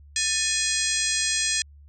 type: harmonic tone with a mistuned harmonic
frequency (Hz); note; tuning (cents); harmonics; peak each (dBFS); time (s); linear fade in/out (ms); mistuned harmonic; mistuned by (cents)
830.6; G#5; 0; 2 / 3 / 4 / 5 / 6 / 7 / 8 / 9 / 10; -31 / -31 / -31 / -31 / -31 / -31 / -31 / -31 / -31; 0.16-1.62; 2; 2; +120
effects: added 72 Hz sine -46 dBFS peak until 1.88 s